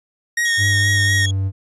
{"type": "tone with vibrato", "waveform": "45% pulse", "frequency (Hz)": 1864.7, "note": "A#6", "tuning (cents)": 0, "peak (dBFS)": -16, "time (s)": [0.37, 1.26], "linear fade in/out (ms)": 5, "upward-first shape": "sine", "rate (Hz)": 4.2, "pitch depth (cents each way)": 27}
{"type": "tone", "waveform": "35% pulse", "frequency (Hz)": 3328, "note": "G#7", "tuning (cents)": 3, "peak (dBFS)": -22, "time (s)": [0.45, 1.31], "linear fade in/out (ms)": 5}
{"type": "tone with pitch glide", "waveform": "triangle", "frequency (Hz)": [100.4, 96.48], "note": ["G2", "G2"], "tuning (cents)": [42, -27], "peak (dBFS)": -15, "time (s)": [0.57, 1.52], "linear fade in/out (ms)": 50, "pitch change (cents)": -69, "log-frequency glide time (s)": [0.95, 1.36]}
{"effects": ["resampled to 24000 Hz"]}